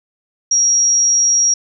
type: tone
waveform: sine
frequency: 5660 Hz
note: F8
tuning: 22 cents sharp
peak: -10 dBFS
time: 0.51-1.54 s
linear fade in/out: 5 ms
effects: none